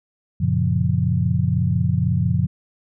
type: chord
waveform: sine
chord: Gb major seventh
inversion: none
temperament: equal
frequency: 92.5 / 116.54 / 138.59 / 174.61 Hz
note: Gb2 / Bb2 / Db3 / F3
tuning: 0 / 0 / 0 / 0 cents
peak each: -22 dBFS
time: 0.4-2.47 s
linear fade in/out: 10 ms
effects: none

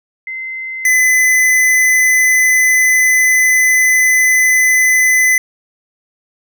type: tone pair in turn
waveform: sine / square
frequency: 2065 / 2018 Hz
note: C7 / B6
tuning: -23 / +37 cents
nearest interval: unison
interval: 40 cents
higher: first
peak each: -21 / -9 dBFS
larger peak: second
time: 0.27-0.85 / 0.85-5.38 s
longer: second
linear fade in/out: 2 ms
effects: none

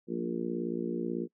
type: harmonic tone with a mistuned harmonic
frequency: 58.27 Hz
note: A#1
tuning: in tune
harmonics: 3 / 4 / 5 / 6 / 7 / 8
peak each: -38 / -36 / -40 / -35 / -41 / -41 dBFS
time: 0.07-1.28 s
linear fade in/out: 50 ms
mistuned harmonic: 3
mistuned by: +28 cents
effects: noise-tail reverb RT60 0.1 s tail -26 dB re dry

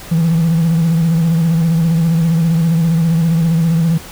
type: tone with vibrato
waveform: triangle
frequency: 164.81 Hz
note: E3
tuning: in tune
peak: -7 dBFS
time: 0.11-3.98 s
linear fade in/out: 10 ms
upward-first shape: sine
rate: 15 Hz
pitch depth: 57 cents each way
effects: tanh soft clip ceiling -5 dBFS + pink hiss -33 dBFS RMS until 4.11 s

